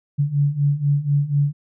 sine beating tone pair, 141.2 / 145.3 Hz, C#3 / D3, +32 / -18 cents, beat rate 4.1 Hz, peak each -21 / -18 dBFS, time 0.18-1.53 s, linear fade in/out 20 ms, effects none

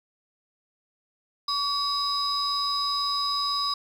sine tone cluster, 1134 / 3915 / 4999 Hz, C#6 / B7 / D#8, +39 / -16 / +7 cents, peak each -27 / -31 / -26 dBFS, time 1.48-3.74 s, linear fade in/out 5 ms, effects tanh soft clip ceiling -18 dBFS + 9-bit

